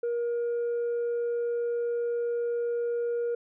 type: tone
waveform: sine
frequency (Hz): 473.8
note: A#4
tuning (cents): +28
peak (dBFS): -24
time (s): 0.03-3.35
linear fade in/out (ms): 5
effects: tanh soft clip ceiling -25 dBFS